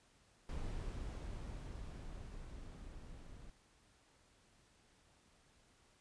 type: noise with level ramp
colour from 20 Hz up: brown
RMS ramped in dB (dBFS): -42 to -54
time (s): 0.49-3.5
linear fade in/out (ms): 2
effects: pink hiss -70 dBFS RMS until 6 s + resampled to 22050 Hz